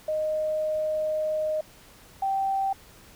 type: tone pair in turn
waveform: sine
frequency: 619 / 778.5 Hz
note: D#5 / G5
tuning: -9 / -12 cents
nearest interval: major third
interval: 397 cents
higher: second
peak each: -24 / -23 dBFS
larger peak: second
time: 0.08-1.61 / 2.22-2.73 s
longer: first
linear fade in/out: 5 ms
effects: pink hiss -52 dBFS RMS until 3.15 s